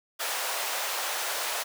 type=high-pass noise; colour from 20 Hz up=pink; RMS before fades=-31 dBFS; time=0.19-1.64 s; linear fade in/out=20 ms; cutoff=580 Hz; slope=24 dB/octave; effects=none